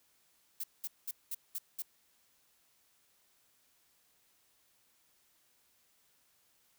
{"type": "noise bursts", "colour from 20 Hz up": "violet", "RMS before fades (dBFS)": -38, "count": 6, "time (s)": [0.6, 1.822], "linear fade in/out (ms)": 5, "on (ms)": 37, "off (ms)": 200, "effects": ["white hiss -71 dBFS RMS until 6.78 s"]}